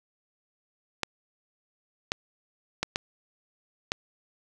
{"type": "clicks", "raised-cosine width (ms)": 0.2, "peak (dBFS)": -9, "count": 5, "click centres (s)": [1.033, 2.119, 2.83, 2.959, 3.919], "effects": []}